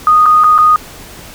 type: tone with dropouts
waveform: sine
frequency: 1238 Hz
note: D#6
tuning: 9 cents flat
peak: -4 dBFS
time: 0.07-0.76 s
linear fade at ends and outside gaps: 1 ms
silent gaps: 0.258-0.262 / 0.437-0.442 / 0.58-0.586 s
effects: pink hiss -33 dBFS RMS until 1.34 s